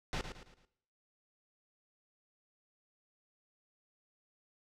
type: noise with echo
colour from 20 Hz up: pink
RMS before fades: -36 dBFS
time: 0.13-0.21 s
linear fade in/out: 0 ms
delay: 110 ms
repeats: 4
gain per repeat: -8 dB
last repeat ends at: 0.65 s
effects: noise-tail reverb RT60 0.7 s tail -17 dB re dry + low-pass 5000 Hz 12 dB/octave